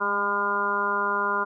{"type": "harmonic tone with a mistuned harmonic", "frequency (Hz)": 202.4, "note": "G#3", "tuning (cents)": -44, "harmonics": [1, 2, 3, 4, 5, 6, 7], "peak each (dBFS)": [-38, -32, -36, -38, -26, -30, -27], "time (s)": [0, 1.45], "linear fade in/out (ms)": 20, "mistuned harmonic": 1, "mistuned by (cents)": 31, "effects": []}